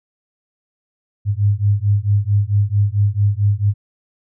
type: beating tone pair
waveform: sine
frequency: 100 / 104.5 Hz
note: G2 / G#2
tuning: +35 / +11 cents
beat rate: 4.5 Hz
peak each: -16 dBFS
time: 1.25-3.74 s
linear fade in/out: 50 ms
effects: none